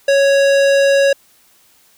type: tone with hard clipping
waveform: sine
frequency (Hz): 554.4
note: C#5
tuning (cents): 0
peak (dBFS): -11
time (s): 0.08-1.13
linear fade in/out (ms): 5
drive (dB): 18
effects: white hiss -52 dBFS RMS until 1.97 s